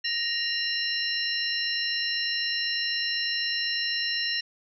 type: tone cluster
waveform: sine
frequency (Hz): 1864 / 2798 / 4074 / 5430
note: A#6 / F7 / C8 / F8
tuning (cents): -1 / +3 / -47 / -50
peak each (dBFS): -32 / -31 / -32 / -30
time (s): 0.04-4.41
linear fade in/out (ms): 10
effects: none